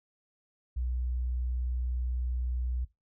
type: tone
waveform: sine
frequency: 61.74 Hz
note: B1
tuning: in tune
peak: -29 dBFS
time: 0.76-2.85 s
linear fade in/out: 10 ms
effects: noise-tail reverb RT60 0.2 s tail -18 dB re dry

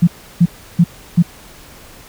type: tone bursts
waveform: sine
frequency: 171.8 Hz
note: F3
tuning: 28 cents flat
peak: -5 dBFS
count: 4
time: 0.02-1.226 s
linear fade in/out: 10 ms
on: 54 ms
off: 330 ms
effects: pink hiss -40 dBFS RMS until 2.08 s

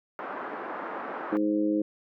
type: band-pass noise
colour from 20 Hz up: white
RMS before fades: -36 dBFS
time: 0.19-1.37 s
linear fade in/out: 0 ms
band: 250 to 1400 Hz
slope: 24 dB/octave
type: harmonic tone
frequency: 104.8 Hz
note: G#2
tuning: 16 cents sharp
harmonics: 2 / 3 / 4 / 5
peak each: -33 / -24 / -35 / -32 dBFS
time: 1.32-1.82 s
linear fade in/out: 5 ms
effects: none

